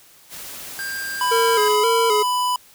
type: noise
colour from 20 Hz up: white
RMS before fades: -35 dBFS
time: 0.29-1.78 s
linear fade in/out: 50 ms
type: tone with pitch glide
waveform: square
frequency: 1592 to 1608.6 Hz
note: G6 to G6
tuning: +26 to +44 cents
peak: -27 dBFS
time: 0.79-1.68 s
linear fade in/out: 0 ms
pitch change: +18 cents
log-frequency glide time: 1.16-1.35 s
type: tone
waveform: square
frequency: 994 Hz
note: B5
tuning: 11 cents sharp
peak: -19 dBFS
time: 1.21-2.56 s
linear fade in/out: 2 ms
type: tone with vibrato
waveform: square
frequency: 440 Hz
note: A4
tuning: in tune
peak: -18 dBFS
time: 1.31-2.23 s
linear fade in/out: 10 ms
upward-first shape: square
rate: 1.9 Hz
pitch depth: 71 cents each way
effects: white hiss -50 dBFS RMS until 2.74 s